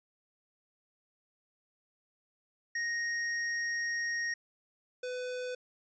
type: tone pair in turn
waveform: square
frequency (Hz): 1868 / 500.4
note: A#6 / B4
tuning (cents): +3 / +23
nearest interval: octave + major seventh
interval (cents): 2280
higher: first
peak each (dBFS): -32 / -36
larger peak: first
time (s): 2.75-4.34 / 5.03-5.55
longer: first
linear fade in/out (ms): 5
effects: resampled to 16000 Hz